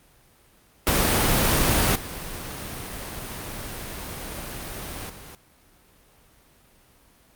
pink noise with level steps, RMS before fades -20 / -34 / -42 dBFS, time 0.87-5.35 s, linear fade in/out 0 ms, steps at 1.95 / 5.09 s, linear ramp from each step 10 ms, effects pink hiss -57 dBFS RMS until 7.35 s + Opus 32 kbps

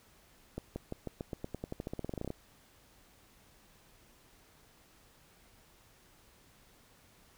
accelerating click train, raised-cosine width 2 ms, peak -24 dBFS, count 22, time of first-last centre 0.58-2.304 s, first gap 180 ms, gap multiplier 0.91, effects pink hiss -63 dBFS RMS until 7.37 s

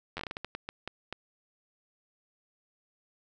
slowing click train, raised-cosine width 0.3 ms, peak -20 dBFS, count 13, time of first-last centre 0.17-1.126 s, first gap 10 ms, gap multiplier 1.34, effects none

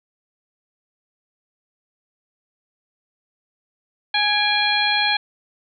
harmonic tone with a mistuned harmonic, 830.6 Hz, G#5, in tune, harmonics 1 / 2 / 3 / 4 / 5, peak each -23 / -23 / -23 / -23 / -23 dBFS, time 4.14-5.17 s, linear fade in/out 5 ms, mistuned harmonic 3, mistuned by -69 cents, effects none

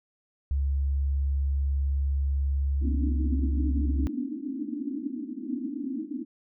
sine tone, 69.3 Hz, C#2, in tune, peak -23 dBFS, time 0.51-4.07 s, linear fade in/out 0 ms
white band-pass noise, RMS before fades -33 dBFS, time 2.81-6.25 s, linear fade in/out 20 ms, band 230 to 310 Hz, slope 96 dB/octave
effects none

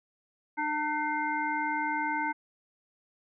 harmonic tone with a mistuned harmonic, 300 Hz, D4, 37 cents sharp, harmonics 1 / 3 / 5 / 7, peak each -36 / -30 / -35 / -35 dBFS, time 0.57-2.33 s, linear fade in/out 20 ms, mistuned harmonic 5, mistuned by +21 cents, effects none

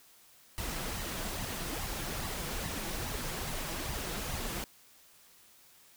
pink noise with flanger, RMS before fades -37 dBFS, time 0.58-4.64 s, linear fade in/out 0 ms, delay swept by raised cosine 1 to 6.1 ms, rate 2.4 Hz, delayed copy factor +0.55, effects white hiss -60 dBFS RMS until 5.96 s

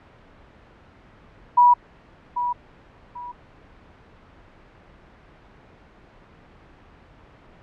sine tone with echo, 973 Hz, B5, 26 cents flat, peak -10 dBFS, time 1.57-1.74 s, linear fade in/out 10 ms, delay 790 ms, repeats 2, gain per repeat -11 dB, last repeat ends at 3.32 s, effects pink hiss -50 dBFS RMS until 7.62 s + low-pass 2000 Hz 12 dB/octave

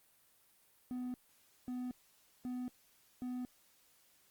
triangle tone bursts, 249.7 Hz, B3, 19 cents sharp, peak -36 dBFS, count 4, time 0.91-3.45 s, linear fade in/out 0 ms, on 230 ms, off 540 ms, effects white hiss -69 dBFS RMS until 4.3 s + Opus 32 kbps

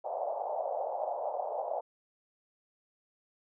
pink band-pass noise, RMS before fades -35 dBFS, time 0.04-1.81 s, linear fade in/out 10 ms, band 560 to 810 Hz, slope 48 dB/octave, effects none

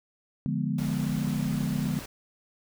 sine chord, D diminished seventh, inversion none, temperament equal, 146.83 / 174.61 / 207.7 / 246.9 Hz, D3 / F3 / Ab3 / Cb4, 0 / 0 / 0 / 0 cents, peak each -30 / -32 / -31 / -32 dBFS, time 0.46-1.99 s, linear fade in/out 0 ms
pink noise, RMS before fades -41 dBFS, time 0.78-2.06 s, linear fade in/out 5 ms
effects none

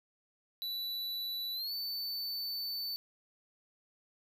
square tone with pitch glide, 3958 to 4520 Hz, B7 to C#8, +3 to +33 cents, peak -36 dBFS, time 0.62-2.96 s, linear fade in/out 0 ms, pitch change +230 cents, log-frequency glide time 1.54-1.73 s, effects none

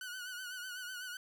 sawtooth tone with vibrato, 1480 Hz, F#6, in tune, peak -38 dBFS, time 0.01-1.17 s, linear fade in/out 2 ms, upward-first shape triangle, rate 8 Hz, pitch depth 71 cents each way, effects none

